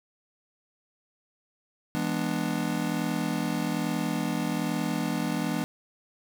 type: chord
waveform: square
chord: E dominant seventh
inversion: none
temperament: just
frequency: 164.81 / 206 / 247.2 / 296.7 Hz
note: E3 / G#3 / B3 / D4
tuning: 0 / -14 / +2 / +18 cents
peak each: -33 dBFS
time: 1.95-5.64 s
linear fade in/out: 0 ms
effects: none